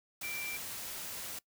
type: tone in noise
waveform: sine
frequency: 2349 Hz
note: D7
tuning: in tune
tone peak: -39 dBFS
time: 0.23-0.57 s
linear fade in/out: 5 ms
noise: white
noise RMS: -42 dBFS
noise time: 0.21-1.39 s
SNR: 0 dB
effects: noise-tail reverb RT60 0.1 s tail -22 dB re dry